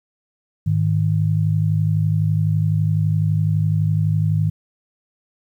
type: tone pair together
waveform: sine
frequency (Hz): 103.68 / 155.6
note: G#2 / D#3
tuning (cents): -2 / 0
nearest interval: perfect fifth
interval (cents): 702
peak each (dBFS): -18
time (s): 0.66-4.5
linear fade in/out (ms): 10
effects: 9-bit